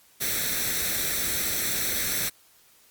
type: noise with comb filter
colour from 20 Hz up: white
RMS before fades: -27 dBFS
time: 0.2-2.3 s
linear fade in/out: 20 ms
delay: 0.51 ms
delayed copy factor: +0.65
effects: white hiss -58 dBFS RMS until 2.9 s + Opus 48 kbps